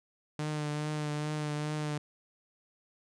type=tone with vibrato; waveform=sawtooth; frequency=150.5 Hz; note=D3; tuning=43 cents sharp; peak=-28 dBFS; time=0.39-1.98 s; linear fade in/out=2 ms; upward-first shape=triangle; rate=2.4 Hz; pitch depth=27 cents each way; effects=resampled to 22050 Hz